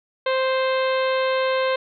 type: harmonic tone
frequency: 523.3 Hz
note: C5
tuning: in tune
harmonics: 1 / 2 / 3 / 4 / 5 / 6 / 7 / 8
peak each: -20 / -26 / -30 / -32 / -34 / -36 / -37 / -38 dBFS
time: 0.26-1.76 s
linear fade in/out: 5 ms
effects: none